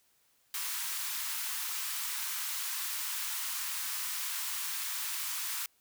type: high-pass noise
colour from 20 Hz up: white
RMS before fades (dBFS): -36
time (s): 0.54-5.66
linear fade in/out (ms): 2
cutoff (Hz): 910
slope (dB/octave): 48
effects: white hiss -70 dBFS RMS until 5.8 s